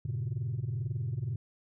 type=chord; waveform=sine; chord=G diminished; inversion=none; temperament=equal; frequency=98 / 116.54 / 138.59 Hz; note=G2 / Bb2 / Db3; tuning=0 / 0 / 0 cents; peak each=-37 / -32 / -34 dBFS; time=0.05-1.36 s; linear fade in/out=5 ms; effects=tanh soft clip ceiling -27 dBFS